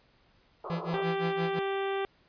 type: band-pass noise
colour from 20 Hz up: pink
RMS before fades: -39 dBFS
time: 0.64-1.03 s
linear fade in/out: 5 ms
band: 350 to 1300 Hz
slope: 96 dB/octave
type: tone with tremolo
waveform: 45% pulse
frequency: 168.8 Hz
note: E3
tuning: 41 cents sharp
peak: -29 dBFS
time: 0.7-1.59 s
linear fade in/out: 0 ms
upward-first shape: sine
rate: 5.8 Hz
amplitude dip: 95%
type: harmonic tone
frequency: 391.4 Hz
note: G4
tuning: 3 cents flat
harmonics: 1 / 2 / 3 / 4 / 5 / 6 / 7 / 8 / 9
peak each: -30 / -36 / -40 / -42 / -44 / -46 / -47 / -48 / -49 dBFS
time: 0.94-2.05 s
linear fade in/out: 0 ms
effects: pink hiss -65 dBFS RMS until 2.28 s + resampled to 11025 Hz